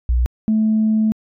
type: tone pair in turn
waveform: sine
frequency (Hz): 60.8 / 217.9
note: B1 / A3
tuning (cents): -26 / -17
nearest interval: octave + minor seventh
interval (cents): 2209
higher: second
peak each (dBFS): -12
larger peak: neither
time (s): 0.09-0.26 / 0.48-1.12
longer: second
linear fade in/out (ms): 0
effects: tanh soft clip ceiling -9 dBFS